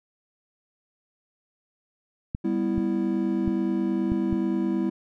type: clicks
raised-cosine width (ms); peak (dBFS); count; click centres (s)
5; -16; 5; 2.349 / 2.779 / 3.478 / 4.119 / 4.328
type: chord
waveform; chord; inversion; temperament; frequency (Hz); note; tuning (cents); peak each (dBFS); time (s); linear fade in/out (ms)
triangle; E minor; first; just; 197.78 / 247.2 / 329.6; G3 / B3 / E4; +16 / +2 / 0; -25 / -27 / -24; 2.44-4.9; 10
effects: none